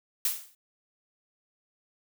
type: noise with exponential decay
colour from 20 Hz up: blue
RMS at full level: -24 dBFS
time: 0.25-0.55 s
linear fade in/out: 2 ms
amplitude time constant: 64 ms
effects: none